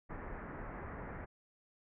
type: low-pass noise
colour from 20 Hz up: pink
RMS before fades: -45 dBFS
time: 0.09-1.26 s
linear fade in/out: 20 ms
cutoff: 2000 Hz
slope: 48 dB/octave
effects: none